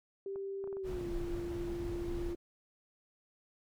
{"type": "tone with pitch glide", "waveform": "sine", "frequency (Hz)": [392, 345.2], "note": ["G4", "F4"], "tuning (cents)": [0, -20], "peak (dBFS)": -37, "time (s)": [0.26, 2.35], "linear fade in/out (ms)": 2, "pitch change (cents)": -220, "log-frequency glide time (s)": [0.77, 1.06]}
{"type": "clicks", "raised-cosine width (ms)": 1, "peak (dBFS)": -37, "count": 9, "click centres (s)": [0.359, 0.641, 0.675, 0.728, 0.769, 0.931, 1.01, 1.205, 1.364]}
{"type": "noise", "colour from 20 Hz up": "brown", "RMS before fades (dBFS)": -41, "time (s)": [0.83, 2.36], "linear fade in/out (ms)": 50}
{"effects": []}